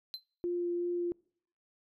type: tone with exponential decay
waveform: triangle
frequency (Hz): 4088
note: C8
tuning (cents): -41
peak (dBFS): -32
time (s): 0.14-0.23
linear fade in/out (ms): 0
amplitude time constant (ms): 19
type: tone with vibrato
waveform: sine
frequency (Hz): 349.2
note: F4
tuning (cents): 0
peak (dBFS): -30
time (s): 0.44-1.12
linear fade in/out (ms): 0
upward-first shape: sine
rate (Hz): 2.7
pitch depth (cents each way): 8
effects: noise-tail reverb RT60 0.6 s tail -26 dB re dry